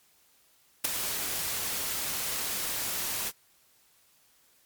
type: noise with ADSR envelope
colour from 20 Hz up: white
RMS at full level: -22 dBFS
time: 0.84-3.32 s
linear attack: 11 ms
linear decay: 6 ms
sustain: -10 dB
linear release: 44 ms
effects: white hiss -64 dBFS RMS until 4.65 s + MP3 96 kbps